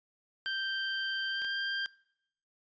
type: tone with pitch glide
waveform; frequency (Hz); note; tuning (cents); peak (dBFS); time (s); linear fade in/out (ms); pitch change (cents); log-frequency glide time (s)
25% pulse; 1568 to 1587.1; G6 to G6; 0 to +21; -28; 0.46-1.86; 0; +21; 1.3-1.49
type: clicks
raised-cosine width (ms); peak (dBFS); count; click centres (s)
0.2; -30; 2; 1.419 / 1.447
effects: noise-tail reverb RT60 0.7 s tail -22 dB re dry + resampled to 16000 Hz